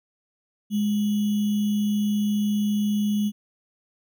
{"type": "tone with sample-and-hold", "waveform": "sine", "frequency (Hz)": 207.7, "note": "G#3", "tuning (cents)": 0, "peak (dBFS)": -20, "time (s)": [0.7, 3.32], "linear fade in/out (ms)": 50, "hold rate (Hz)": 3150, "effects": []}